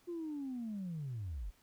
sine linear sweep, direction down, 354.5 to 38.89 Hz, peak -37 dBFS, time 0.07-1.51 s, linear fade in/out 20 ms, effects tanh soft clip ceiling -35 dBFS + pink hiss -69 dBFS RMS until 1.62 s

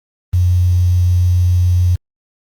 sine tone with quantisation, 89.3 Hz, F2, 39 cents sharp, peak -9 dBFS, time 0.33-1.96 s, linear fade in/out 10 ms, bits 6, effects Opus 32 kbps

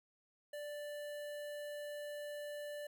square tone with notch filter, 587.3 Hz, D5, in tune, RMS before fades -45 dBFS, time 0.53-2.87 s, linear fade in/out 5 ms, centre 5600 Hz, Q 1.4, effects none

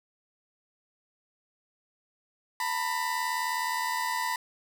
30% pulse tone pair together, 908.4 / 987.8 Hz, A#5 / B5, -45 / 0 cents, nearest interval minor second, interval 145 cents, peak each -30 / -27 dBFS, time 2.6-4.36 s, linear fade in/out 2 ms, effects none

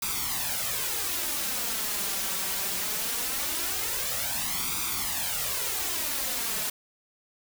white noise with flanger, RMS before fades -30 dBFS, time 0.02-6.7 s, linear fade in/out 5 ms, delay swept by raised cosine 0.83 to 5.23 ms, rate 0.21 Hz, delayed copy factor +0.7, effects none

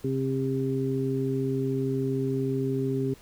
harmonic tone, 133.3 Hz, C3, 33 cents sharp, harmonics 1 / 2 / 3, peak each -29 / -29 / -29 dBFS, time 0.04-3.14 s, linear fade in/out 5 ms, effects pink hiss -54 dBFS RMS until 3.21 s

